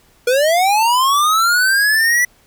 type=linear sweep; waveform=square; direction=up; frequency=474.3 to 1975.5 Hz; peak=-12 dBFS; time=0.27-2.25 s; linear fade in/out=5 ms; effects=pink hiss -53 dBFS RMS until 2.46 s